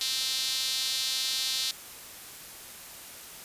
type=tone with high-pass filter; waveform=sawtooth; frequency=261.7 Hz; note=C4; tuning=in tune; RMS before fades=-30 dBFS; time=0.01-1.71 s; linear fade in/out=2 ms; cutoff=4000 Hz; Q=2.9; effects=white hiss -45 dBFS RMS until 3.44 s + resampled to 32000 Hz